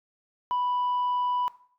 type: tone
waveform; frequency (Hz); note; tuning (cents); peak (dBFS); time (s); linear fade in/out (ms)
sine; 987.8; B5; 0; -22; 0.51-1.48; 0
effects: noise-tail reverb RT60 0.5 s tail -18 dB re dry + tanh soft clip ceiling -22 dBFS